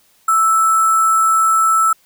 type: tone with sample-and-hold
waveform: sine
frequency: 1318.5 Hz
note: E6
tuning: in tune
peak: -10 dBFS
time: 0.28-1.93 s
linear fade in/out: 5 ms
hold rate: 8820 Hz
effects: white hiss -55 dBFS RMS until 2.05 s